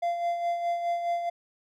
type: tone with tremolo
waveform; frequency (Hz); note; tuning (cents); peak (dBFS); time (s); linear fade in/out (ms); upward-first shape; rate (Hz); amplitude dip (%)
triangle; 690; F5; -21; -22; 0.02-1.3; 10; sine; 4.8; 50
effects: none